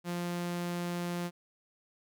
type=tone; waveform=sawtooth; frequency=174.61 Hz; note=F3; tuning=in tune; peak=-29 dBFS; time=0.04-1.31 s; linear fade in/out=50 ms; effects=none